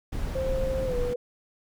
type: noise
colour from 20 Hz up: brown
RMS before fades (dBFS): -30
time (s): 0.12-1.14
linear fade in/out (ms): 10
type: tone with pitch glide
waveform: sine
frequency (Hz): 527 to 488.9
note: C5 to B4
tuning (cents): +12 to -18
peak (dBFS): -27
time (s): 0.35-1.16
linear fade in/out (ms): 5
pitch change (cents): -130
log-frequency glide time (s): 0.85-0.95
effects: none